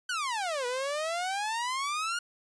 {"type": "exponential two-way sweep", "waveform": "sawtooth", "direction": "down then up", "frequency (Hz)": [1534, 482.1, 1440], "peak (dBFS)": -26, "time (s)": [0.09, 2.19], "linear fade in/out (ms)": 5, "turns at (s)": 0.66, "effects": ["resampled to 22050 Hz"]}